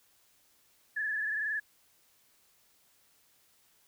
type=tone with frequency modulation; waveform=sine; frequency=1723 Hz; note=A6; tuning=37 cents flat; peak=-30 dBFS; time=0.96-1.6 s; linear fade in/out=10 ms; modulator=21.6 Hz; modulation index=2.6; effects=white hiss -67 dBFS RMS until 3.87 s

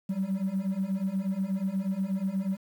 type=beating tone pair; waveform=triangle; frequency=187.3 / 195.6 Hz; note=F#3 / G3; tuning=+21 / -4 cents; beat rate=8.3 Hz; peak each=-28 / -26 dBFS; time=0.09-2.57 s; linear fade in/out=10 ms; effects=tanh soft clip ceiling -22 dBFS + 9-bit

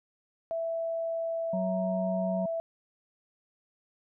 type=tone; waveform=sine; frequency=661 Hz; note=E5; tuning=5 cents sharp; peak=-29 dBFS; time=0.51-2.6 s; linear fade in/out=0 ms
type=harmonic tone; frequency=186.3 Hz; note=F#3; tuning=12 cents sharp; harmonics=1 / 3 / 5; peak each=-30 / -42 / -44 dBFS; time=1.53-2.46 s; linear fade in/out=5 ms
effects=none

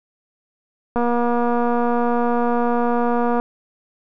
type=click train; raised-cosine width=1 ms; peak=-8 dBFS; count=584; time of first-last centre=0.96-3.399 s; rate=239 Hz; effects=none

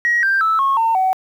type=tone with pitch steps; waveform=sine; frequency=1899 / 1578.5 / 1312.1 / 1090.7 / 906.6 / 753.6 Hz; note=A#6 / G6 / E6 / C#6 / A#5 / F#5; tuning=+32 / +12 / -8 / -28 / -48 / +32 cents; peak=-12 dBFS; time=0.05-1.13 s; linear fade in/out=0 ms; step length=180 ms; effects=tanh soft clip ceiling -9 dBFS + 8-bit

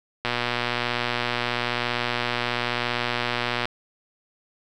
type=click train; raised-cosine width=0.3 ms; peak=-8 dBFS; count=413; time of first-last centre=0.25-3.655 s; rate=121 Hz; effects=none

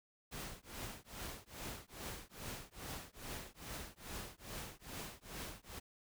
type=noise with tremolo; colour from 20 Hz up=pink; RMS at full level=-44 dBFS; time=0.31-5.8 s; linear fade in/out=20 ms; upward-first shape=triangle; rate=2.4 Hz; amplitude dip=100%; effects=none

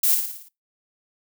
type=noise with echo; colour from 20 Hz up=violet; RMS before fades=-19 dBFS; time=0.03-0.15 s; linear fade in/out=5 ms; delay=56 ms; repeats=6; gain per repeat=-5 dB; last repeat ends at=0.486 s; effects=noise-tail reverb RT60 0.2 s tail -21 dB re dry

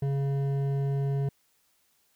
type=tone with hard clipping; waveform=sine; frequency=138.59 Hz; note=C#3; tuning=in tune; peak=-27 dBFS; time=0.02-1.29 s; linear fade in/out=5 ms; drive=9 dB; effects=white hiss -69 dBFS RMS until 2.15 s

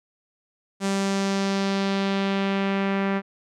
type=tone with low-pass filter sweep; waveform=sawtooth; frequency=196 Hz; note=G3; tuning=in tune; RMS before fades=-24 dBFS; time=0.8-3.22 s; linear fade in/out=50 ms; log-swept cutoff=8100 to 2000 Hz; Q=1.5; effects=none

